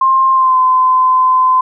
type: tone with pitch glide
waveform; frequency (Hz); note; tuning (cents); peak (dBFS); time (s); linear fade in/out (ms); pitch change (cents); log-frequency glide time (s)
sine; 1058 to 1026.7; C6 to C6; +19 to -33; -7; 0.01-1.61; 5; -52; 0.32-0.58
effects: none